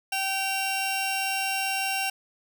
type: tone pair together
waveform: sawtooth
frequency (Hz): 773 / 2758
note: G5 / F7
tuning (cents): -24 / -22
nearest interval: octave + minor seventh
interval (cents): 2202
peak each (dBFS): -25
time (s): 0.12-2.1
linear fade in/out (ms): 5
effects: none